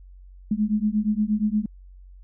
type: beating tone pair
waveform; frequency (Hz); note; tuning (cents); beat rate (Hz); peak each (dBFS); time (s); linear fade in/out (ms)
sine; 207.7 / 216.2; G#3 / A3; 0 / -30; 8.5; -23; 0.51-1.66; 5
effects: added 46 Hz sine -43 dBFS peak until 2.23 s